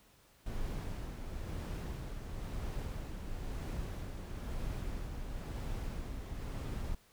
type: noise with tremolo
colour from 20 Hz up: brown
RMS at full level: -38 dBFS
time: 0.46-6.95 s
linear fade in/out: 5 ms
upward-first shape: sine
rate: 1 Hz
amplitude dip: 40%
effects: pink hiss -65 dBFS RMS until 7.12 s